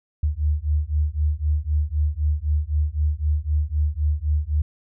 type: beating tone pair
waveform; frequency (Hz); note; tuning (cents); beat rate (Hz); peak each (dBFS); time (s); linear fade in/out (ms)
sine; 73.42 / 77.32; D2 / D#2; 0 / -10; 3.9; -22; 0.23-4.62; 5
effects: none